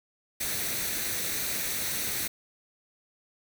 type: noise with comb filter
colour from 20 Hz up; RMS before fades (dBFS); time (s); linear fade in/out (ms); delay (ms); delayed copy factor
white; -31; 0.4-2.28; 10; 0.49; +0.5
effects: none